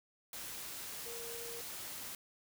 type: tone in noise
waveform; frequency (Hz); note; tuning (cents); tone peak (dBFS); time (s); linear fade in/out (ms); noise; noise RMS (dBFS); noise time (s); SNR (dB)
sine; 467.8; A#4; +6; -47; 1.06-1.61; 2; white; -45; 0.33-2.15; -5
effects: none